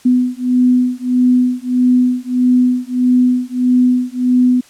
sine beating tone pair, 249.2 / 250.8 Hz, B3 / B3, +16 / +27 cents, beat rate 1.6 Hz, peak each -13 dBFS, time 0.05-4.61 s, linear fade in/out 10 ms, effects white hiss -46 dBFS RMS until 4.69 s + low-pass 10000 Hz 12 dB/octave

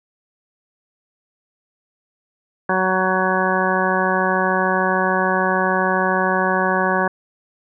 harmonic tone, 186.7 Hz, F#3, 16 cents sharp, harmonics 1 / 2 / 3 / 4 / 5 / 6 / 8 / 9, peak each -24 / -24 / -24 / -24 / -24 / -24 / -24 / -24 dBFS, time 2.69-7.08 s, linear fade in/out 5 ms, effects none

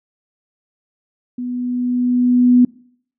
sine tone with level ramp, 247 Hz, B3, in tune, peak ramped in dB -22 to -6 dBFS, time 1.38-2.65 s, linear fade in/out 5 ms, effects noise-tail reverb RT60 0.6 s tail -24 dB re dry

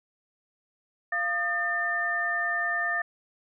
sine tone cluster, 692 / 1224 / 1795 Hz, F5 / D#6 / A6, -16 / -29 / +34 cents, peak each -33 / -34 / -26 dBFS, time 1.12-3.02 s, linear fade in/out 5 ms, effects none

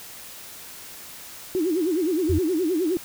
sine tone with vibrato, 340 Hz, F4, 46 cents flat, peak -20 dBFS, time 1.55-2.97 s, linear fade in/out 0 ms, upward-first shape sine, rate 9.6 Hz, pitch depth 200 cents each way
sine tone, 86.9 Hz, F2, 8 cents flat, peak -20 dBFS, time 2.29-2.39 s, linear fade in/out 10 ms
effects white hiss -41 dBFS RMS until 3.04 s

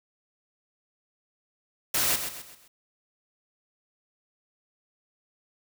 white noise with echo, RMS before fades -25 dBFS, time 1.94-2.16 s, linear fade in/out 5 ms, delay 130 ms, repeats 4, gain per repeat -8 dB, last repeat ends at 2.68 s, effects none

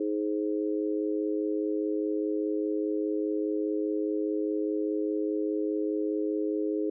harmonic tone, 104.9 Hz, G#2, 18 cents sharp, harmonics 3 / 4 / 5, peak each -29 / -30 / -37 dBFS, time 0-6.9 s, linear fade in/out 5 ms, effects none

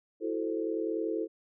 sine chord, F# half-diminished seventh, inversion third, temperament equal, 329.6 / 370 / 440 / 523.3 Hz, E4 / F#4 / A4 / C5, 0 / 0 / 0 / 0 cents, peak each -33 / -38 / -33 / -39 dBFS, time 0.2-1.28 s, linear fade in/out 50 ms, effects none

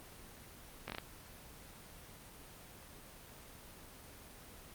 slowing click train, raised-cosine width 0.3 ms, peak -23 dBFS, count 5, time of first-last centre 0.88-0.984 s, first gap 18 ms, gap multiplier 1.25, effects pink hiss -54 dBFS RMS until 4.74 s + Opus 24 kbps

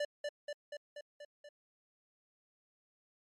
square tone with echo, 586 Hz, D5, 4 cents flat, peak -33 dBFS, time 0-0.05 s, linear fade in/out 5 ms, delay 240 ms, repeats 6, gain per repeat -3 dB, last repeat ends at 1.49 s, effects low-pass 6000 Hz 12 dB/octave + MP3 64 kbps

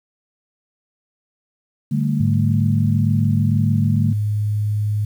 sine chord, D suspended fourth, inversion none, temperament equal with one note detuned, 146.83 / 196 / 222.6 Hz, D3 / G3 / A3, 0 / 0 / +20 cents, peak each -19 / -24 / -21 dBFS, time 1.91-4.13 s, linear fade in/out 10 ms
sine tone, 104.9 Hz, G#2, 18 cents sharp, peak -17 dBFS, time 2.2-5.05 s, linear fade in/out 5 ms
effects 8-bit

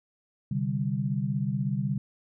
sine chord, C suspended second, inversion none, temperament just, 130.81 / 147.16 / 196.22 Hz, C3 / D3 / G3, 0 / +4 / +2 cents, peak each -30 dBFS, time 0.51-1.98 s, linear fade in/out 5 ms, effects none

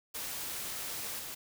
white noise with level steps, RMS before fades -39 / -42 dBFS, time 0.14-1.35 s, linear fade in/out 10 ms, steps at 1.19 s, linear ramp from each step 2 ms, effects none

